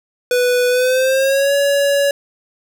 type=tone with pitch glide; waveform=square; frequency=493.9 to 564.1 Hz; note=B4 to C#5; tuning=0 to +30 cents; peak=-13 dBFS; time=0.31-2.11 s; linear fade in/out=2 ms; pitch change=+230 cents; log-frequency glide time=0.69-1.54 s; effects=none